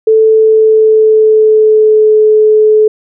sine tone with pitch glide, 440 to 430 Hz, A4 to A4, 0 to -40 cents, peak -3 dBFS, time 0.07-2.88 s, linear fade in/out 5 ms, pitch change -40 cents, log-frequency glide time 0.22-2.16 s, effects none

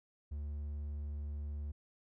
triangle tone with hard clipping, 73.42 Hz, D2, in tune, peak -39 dBFS, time 0.31-1.72 s, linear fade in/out 10 ms, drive 6 dB, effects none

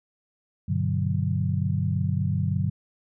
sine chord, G major seventh, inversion none, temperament equal, 98 / 123.47 / 146.83 / 185 Hz, G2 / B2 / D3 / F#3, 0 / 0 / 0 / 0 cents, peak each -26 / -30 / -27 / -29 dBFS, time 0.68-2.7 s, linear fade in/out 10 ms, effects none

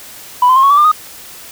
sine tone with pitch steps, 989 / 1027.4 / 1067.4 / 1108.8 / 1151.9 / 1196.7 / 1243.2 Hz, B5 / C6 / C6 / C#6 / D6 / D6 / D#6, +2 / -32 / +34 / 0 / -34 / +32 / -2 cents, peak -4 dBFS, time 0.42-0.917 s, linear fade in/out 5 ms, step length 71 ms, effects tanh soft clip ceiling -2 dBFS + white hiss -34 dBFS RMS until 1.51 s

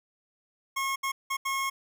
25% pulse tone bursts at uneven times, 1085 Hz, C#6, 37 cents flat, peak -24 dBFS, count 4, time 0.76-0.96 / 1.03-1.12 / 1.3-1.37 / 1.45-1.7 s, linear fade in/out 10 ms, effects none

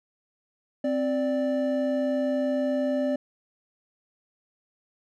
triangle tone pair together, 261.6 / 587.3 Hz, C4 / D5, 0 / 0 cents, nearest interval octave + major second, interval 1400 cents, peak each -24 dBFS, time 0.84-3.16 s, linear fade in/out 5 ms, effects none

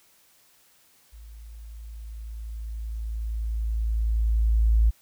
sine tone with level ramp, 55.3 Hz, A1, 9 cents sharp, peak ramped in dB -42 to -15 dBFS, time 1.12-4.91 s, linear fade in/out 20 ms, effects white hiss -60 dBFS RMS until 5.01 s

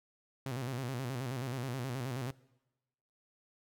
sawtooth tone with vibrato, 127.5 Hz, C3, 44 cents flat, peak -32 dBFS, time 0.46-2.31 s, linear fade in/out 2 ms, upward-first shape square, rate 9.4 Hz, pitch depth 98 cents each way, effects noise-tail reverb RT60 1.0 s tail -22 dB re dry

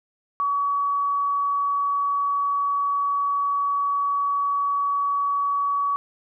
sine tone, 1133 Hz, C#6, 37 cents sharp, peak -20 dBFS, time 0.4-5.96 s, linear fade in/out 0 ms, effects none

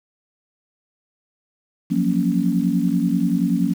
sine chord, Gb major seventh, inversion third, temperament equal, 174.61 / 185 / 233.1 / 277.2 Hz, F3 / Gb3 / Bb3 / Db4, 0 / 0 / 0 / 0 cents, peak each -22 dBFS, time 1.9-3.74 s, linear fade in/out 20 ms, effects 7-bit

